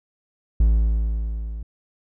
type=tone with level ramp; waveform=triangle; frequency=54.9 Hz; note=A1; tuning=3 cents flat; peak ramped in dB=-10 to -27 dBFS; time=0.6-1.63 s; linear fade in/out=5 ms; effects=none